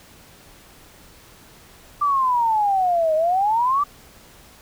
sine exponential two-way sweep, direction down then up, 1186 to 616 to 1186 Hz, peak -16 dBFS, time 2.01-3.84 s, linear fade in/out 10 ms, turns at 3.15 s, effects pink hiss -48 dBFS RMS until 4.61 s

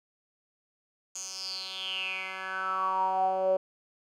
10% pulse tone with band-pass filter sweep, 189 Hz, F#3, 37 cents sharp, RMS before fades -31 dBFS, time 1.15-3.57 s, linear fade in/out 5 ms, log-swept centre 6800 to 530 Hz, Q 8.3, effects none

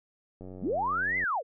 click train, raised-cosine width 2 ms, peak -31 dBFS, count 78, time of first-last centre 0.41-1.239 s, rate 92.9 Hz
sine linear two-way sweep, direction up then down, 123.47 to 2093 to 419.3 Hz, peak -26 dBFS, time 0.61-1.43 s, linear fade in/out 50 ms, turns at 1.18 s
effects none

